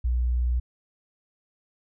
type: tone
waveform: sine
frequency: 60.9 Hz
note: B1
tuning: 24 cents flat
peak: -21 dBFS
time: 0.04-0.6 s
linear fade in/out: 10 ms
effects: none